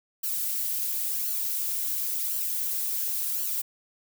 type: noise with flanger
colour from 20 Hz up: violet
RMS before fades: -29 dBFS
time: 0.23-3.62 s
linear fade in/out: 10 ms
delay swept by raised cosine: 0.68 to 4.18 ms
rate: 0.94 Hz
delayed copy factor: +0.65
effects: none